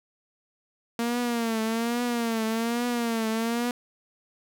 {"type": "tone with vibrato", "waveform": "sawtooth", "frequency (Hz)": 231.7, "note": "A#3", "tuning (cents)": -10, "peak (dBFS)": -21, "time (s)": [0.99, 3.71], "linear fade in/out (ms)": 2, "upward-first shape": "triangle", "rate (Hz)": 1.2, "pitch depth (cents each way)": 94, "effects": []}